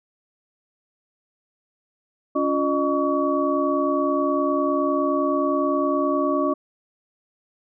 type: tone cluster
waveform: sine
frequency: 282.8 / 352.5 / 611 / 1130 Hz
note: C#4 / F4 / D#5 / C#6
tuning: +35 / +16 / -32 / +33 cents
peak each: -23 / -26 / -24 / -25 dBFS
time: 2.35-6.54 s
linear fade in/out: 10 ms
effects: none